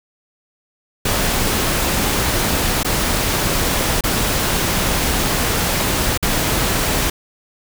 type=noise with dropouts; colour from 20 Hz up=pink; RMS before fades=-18 dBFS; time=1.05-7.1 s; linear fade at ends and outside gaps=5 ms; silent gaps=2.832-2.846 / 4.009-4.037 / 6.176-6.226 s; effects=none